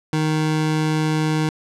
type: tone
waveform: 25% pulse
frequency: 155.56 Hz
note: D#3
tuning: in tune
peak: -14 dBFS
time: 0.13-1.49 s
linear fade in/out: 2 ms
effects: low-pass 8000 Hz 12 dB/octave